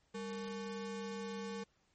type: ring-modulated tone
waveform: square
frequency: 329.9 Hz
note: E4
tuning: 1 cent sharp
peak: -38 dBFS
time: 0.14-1.64 s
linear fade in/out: 10 ms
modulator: 132 Hz
effects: pink hiss -75 dBFS RMS until 1.94 s + MP3 32 kbps